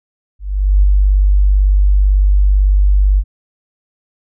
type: tone with ADSR envelope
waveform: sine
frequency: 49 Hz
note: G1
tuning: in tune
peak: -5 dBFS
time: 0.39-3.24 s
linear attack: 440 ms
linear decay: 7 ms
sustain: -2 dB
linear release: 59 ms
effects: none